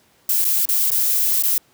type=noise with dropouts; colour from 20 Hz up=violet; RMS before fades=-18 dBFS; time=0.29-1.58 s; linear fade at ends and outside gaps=2 ms; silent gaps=0.445-0.45 / 0.654-0.688 / 0.905-0.916 / 1.425-1.435 s; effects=pink hiss -57 dBFS RMS until 1.73 s + high-pass 100 Hz 12 dB/octave